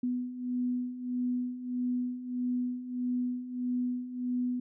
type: beating tone pair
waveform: sine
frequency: 246.9 / 248.5 Hz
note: B3 / B3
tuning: 0 / +11 cents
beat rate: 1.6 Hz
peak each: -36 / -31 dBFS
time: 0.03-4.6 s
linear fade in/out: 5 ms
effects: none